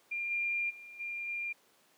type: tone with level steps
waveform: sine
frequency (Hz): 2396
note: D7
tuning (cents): +34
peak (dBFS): -33 / -30 / -47 / -36 / -34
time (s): 0.11-1.53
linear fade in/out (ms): 10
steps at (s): 0.3 / 0.69 / 0.99 / 1.27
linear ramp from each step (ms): 20
effects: pink hiss -66 dBFS RMS until 1.97 s + high-pass 300 Hz 12 dB/octave